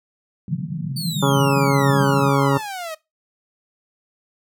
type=band-pass noise; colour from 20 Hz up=pink; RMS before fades=-26 dBFS; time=0.48-2.29 s; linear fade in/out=2 ms; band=140 to 190 Hz; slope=48 dB/octave
type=exponential sweep; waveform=sawtooth; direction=down; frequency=4618 to 616 Hz; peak=-24 dBFS; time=0.96-2.95 s; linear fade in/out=10 ms
type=harmonic tone; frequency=138.59 Hz; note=C#3; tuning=in tune; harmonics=1 / 2 / 3 / 4 / 6 / 7 / 8 / 9 / 10; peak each=-18 / -21 / -23 / -24 / -26 / -26 / -27 / -28 / -28 dBFS; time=1.22-2.58 s; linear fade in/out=10 ms
effects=noise-tail reverb RT60 0.2 s tail -19 dB re dry